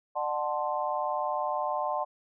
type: chord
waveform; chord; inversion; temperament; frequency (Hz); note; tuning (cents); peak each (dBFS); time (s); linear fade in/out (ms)
sine; D dominant seventh; none; equal with one note detuned; 600 / 740 / 880 / 1046.5; D5 / F#5 / A5 / C6; +37 / 0 / 0 / 0; -33; 0.15-2.05; 20
effects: none